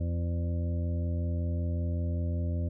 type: harmonic tone with a mistuned harmonic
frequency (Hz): 85.3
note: F2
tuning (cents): -40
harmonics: 1 / 2 / 3 / 4 / 6 / 7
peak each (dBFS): -28 / -38 / -40 / -46 / -48 / -45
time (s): 0-2.69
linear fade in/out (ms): 10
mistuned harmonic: 4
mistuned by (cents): +18
effects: none